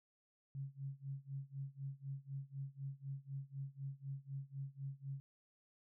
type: tone with tremolo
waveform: sine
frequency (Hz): 137.3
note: C#3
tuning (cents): -16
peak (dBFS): -40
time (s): 0.55-5.2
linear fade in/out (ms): 0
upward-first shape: sine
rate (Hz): 4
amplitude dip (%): 95
effects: none